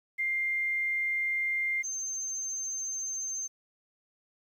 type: tone pair in turn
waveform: sine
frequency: 2100 / 6293 Hz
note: C7 / G8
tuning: +6 / +6 cents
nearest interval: octave + perfect fifth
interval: 1900 cents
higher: second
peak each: -27 / -32 dBFS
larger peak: first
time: 0.18-1.83 / 1.83-3.48 s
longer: neither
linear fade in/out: 20 ms
effects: 10-bit